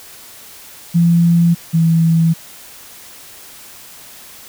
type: tone pair in turn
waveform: sine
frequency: 170.1 / 164.4 Hz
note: F3 / E3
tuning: -45 / -4 cents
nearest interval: minor second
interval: 59 cents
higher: first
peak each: -8 / -9 dBFS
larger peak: first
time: 0.94-1.55 / 1.73-2.34 s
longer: neither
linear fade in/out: 20 ms
effects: white hiss -38 dBFS RMS until 4.48 s